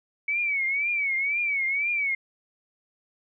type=tone with vibrato; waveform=sine; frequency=2260 Hz; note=C#7; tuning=33 cents sharp; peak=-23 dBFS; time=0.28-2.15 s; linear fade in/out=5 ms; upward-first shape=triangle; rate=2 Hz; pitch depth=130 cents each way; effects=none